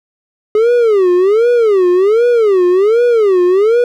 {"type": "tone with vibrato", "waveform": "triangle", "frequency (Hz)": 415.3, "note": "G#4", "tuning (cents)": 0, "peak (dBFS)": -5, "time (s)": [0.55, 3.84], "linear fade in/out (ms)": 2, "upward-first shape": "sine", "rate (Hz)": 1.3, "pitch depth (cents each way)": 270, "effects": []}